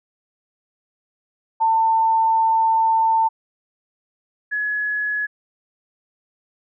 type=tone pair in turn; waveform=sine; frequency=896 / 1691.4 Hz; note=A5 / G#6; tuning=+31 / +31 cents; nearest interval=major seventh; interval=1100 cents; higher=second; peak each=-14 / -20 dBFS; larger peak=first; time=1.6-3.29 / 4.51-5.27 s; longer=first; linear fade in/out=20 ms; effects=none